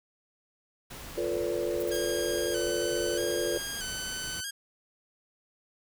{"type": "noise", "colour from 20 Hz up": "pink", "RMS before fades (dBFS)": -43, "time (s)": [0.9, 4.41], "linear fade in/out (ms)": 10}
{"type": "chord", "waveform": "sine", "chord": "B half-diminished seventh", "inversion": "second", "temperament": "equal with one note detuned", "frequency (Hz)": [349.2, 440, 493.9, 574.6], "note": ["F4", "A4", "B4", "D5"], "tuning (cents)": [0, 0, 0, -38], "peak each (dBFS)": [-32, -34, -33, -34], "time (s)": [1.17, 3.58], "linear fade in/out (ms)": 5}
{"type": "noise bursts", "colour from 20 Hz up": "violet", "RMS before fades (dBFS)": -42, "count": 3, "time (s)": [1.8, 1.969], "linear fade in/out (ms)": 5, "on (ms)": 29, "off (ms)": 41}
{"type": "tone with vibrato", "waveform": "10% pulse", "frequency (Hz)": 1568, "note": "G6", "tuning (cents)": 0, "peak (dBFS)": -25, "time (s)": [1.91, 4.51], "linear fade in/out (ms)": 10, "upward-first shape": "square", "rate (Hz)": 0.79, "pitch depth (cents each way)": 61}
{"effects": []}